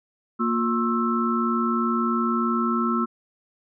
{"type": "tone cluster", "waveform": "sine", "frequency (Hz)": [232.4, 355.5, 1076, 1319], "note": ["A#3", "F4", "C6", "E6"], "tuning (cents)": [-5, 31, 48, 1], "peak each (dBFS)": [-23, -29, -30, -25], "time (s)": [0.39, 3.06], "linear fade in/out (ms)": 20, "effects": []}